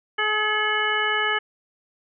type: harmonic tone with a mistuned harmonic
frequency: 425.6 Hz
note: G#4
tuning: 42 cents sharp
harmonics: 1 / 2 / 3 / 4 / 5 / 7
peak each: -30 / -30 / -27 / -24 / -28 / -28 dBFS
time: 0.18-1.39 s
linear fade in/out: 10 ms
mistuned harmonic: 5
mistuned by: +33 cents
effects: none